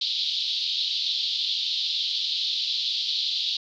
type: band-pass noise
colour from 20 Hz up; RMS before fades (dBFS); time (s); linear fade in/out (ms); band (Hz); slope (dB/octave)
pink; -27; 0.01-3.57; 5; 3400 to 4400; 48
effects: none